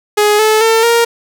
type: tone with pitch steps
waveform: sawtooth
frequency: 418.1 / 433.8 / 450.2 / 467.1 Hz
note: G#4 / A4 / A4 / A#4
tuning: +12 / -25 / +40 / +3 cents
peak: -4 dBFS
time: 0.17-1.05 s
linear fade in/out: 10 ms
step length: 220 ms
effects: none